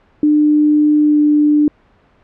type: tone with pitch glide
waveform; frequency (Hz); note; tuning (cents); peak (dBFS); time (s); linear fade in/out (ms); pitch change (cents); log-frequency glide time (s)
sine; 299.7 to 297.5; D4 to D4; +35 to +22; -8; 0.23-1.68; 2; -13; 1.04-1.18
effects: pink hiss -52 dBFS RMS until 2.23 s + low-pass 2000 Hz 12 dB/octave